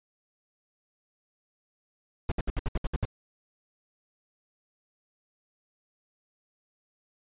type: noise bursts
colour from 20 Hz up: brown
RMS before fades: -27 dBFS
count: 9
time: 2.29-3.053 s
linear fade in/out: 2 ms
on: 27 ms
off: 65 ms
effects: resampled to 8000 Hz